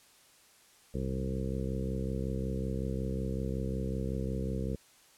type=harmonic tone with a mistuned harmonic; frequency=65.41 Hz; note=C2; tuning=in tune; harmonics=1 / 2 / 3 / 4 / 5 / 6 / 7 / 8; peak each=-36 / -37 / -37 / -44 / -44 / -44 / -41 / -45 dBFS; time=0.94-4.76 s; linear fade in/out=5 ms; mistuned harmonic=1; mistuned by=-42 cents; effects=white hiss -61 dBFS RMS until 5.17 s + low-pass 11000 Hz 12 dB/octave